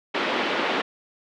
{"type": "band-pass noise", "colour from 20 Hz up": "pink", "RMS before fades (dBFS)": -25, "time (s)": [0.14, 0.82], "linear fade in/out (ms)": 10, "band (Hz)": [270, 3500], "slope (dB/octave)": 24, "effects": []}